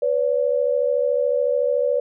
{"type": "tone pair together", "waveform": "sine", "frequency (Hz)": [496.2, 570], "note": ["B4", "C#5"], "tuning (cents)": [8, 48], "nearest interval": "major second", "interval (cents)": 240, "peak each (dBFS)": -20, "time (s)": [0.02, 2], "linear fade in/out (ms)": 5, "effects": []}